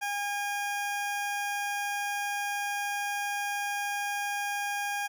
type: tone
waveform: 20% pulse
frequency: 813 Hz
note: G#5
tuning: 37 cents flat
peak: -25 dBFS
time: 0.01-5.08 s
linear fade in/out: 20 ms
effects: none